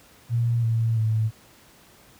sine tone with pitch steps, 117.6 / 113.86 / 110.23 Hz, A#2 / A#2 / A2, +16 / -40 / +4 cents, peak -19 dBFS, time 0.29-1.31 s, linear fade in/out 50 ms, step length 340 ms, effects pink hiss -53 dBFS RMS until 2.19 s + high-pass 60 Hz 12 dB/octave

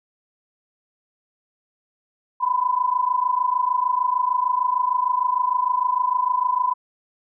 sine tone pair together, 987.4 / 1014 Hz, B5 / B5, -1 / +45 cents, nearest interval unison, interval 46 cents, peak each -21 / -21 dBFS, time 2.4-6.74 s, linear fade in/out 20 ms, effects none

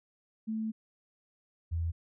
sine tone pair in turn, 220 / 83.36 Hz, A3 / E2, 0 / +20 cents, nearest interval octave + perfect fourth, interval 1680 cents, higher first, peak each -31 / -29 dBFS, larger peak second, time 0.47-0.72 / 1.71-1.92 s, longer first, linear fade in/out 20 ms, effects none

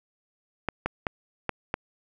clicks, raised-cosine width 0.5 ms, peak -11 dBFS, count 5, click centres 0.687 / 0.86 / 1.068 / 1.493 / 1.741 s, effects none

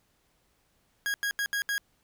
40% pulse tone bursts at uneven times, 1643 Hz, G#6, 19 cents flat, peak -26 dBFS, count 5, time 1.06-1.14 / 1.23-1.31 / 1.39-1.46 / 1.53-1.62 / 1.69-1.78 s, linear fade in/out 0 ms, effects pink hiss -70 dBFS RMS until 2.03 s

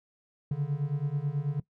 triangle beating tone pair, 139.3 / 148.5 Hz, C#3 / D3, +9 / +20 cents, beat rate 9.2 Hz, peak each -29 / -28 dBFS, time 0.51-1.6 s, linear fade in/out 5 ms, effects noise-tail reverb RT60 0.1 s tail -19 dB re dry

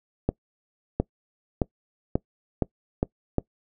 accelerating click train, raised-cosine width 2 ms, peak -8 dBFS, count 7, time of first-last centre 0.29-3.383 s, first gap 710 ms, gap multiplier 0.87, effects noise-tail reverb RT60 0.1 s tail -23 dB re dry

